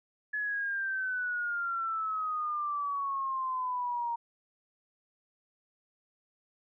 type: exponential sweep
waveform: sine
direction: down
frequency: 1710 to 932.3 Hz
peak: -30 dBFS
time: 0.33-4.16 s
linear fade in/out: 10 ms
effects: none